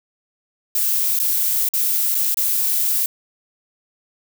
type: noise with dropouts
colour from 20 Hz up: violet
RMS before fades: -19 dBFS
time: 0.75-3.06 s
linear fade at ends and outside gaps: 2 ms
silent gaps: 1.19-1.198 / 1.688-1.736 / 2.146-2.15 / 2.344-2.371 s
effects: none